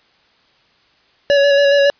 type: tone with vibrato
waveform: square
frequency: 565 Hz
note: C#5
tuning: 33 cents sharp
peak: -10 dBFS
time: 1.3-1.9 s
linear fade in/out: 0 ms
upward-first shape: square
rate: 7.2 Hz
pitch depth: 17 cents each way
effects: white hiss -55 dBFS RMS until 1.99 s + resampled to 11025 Hz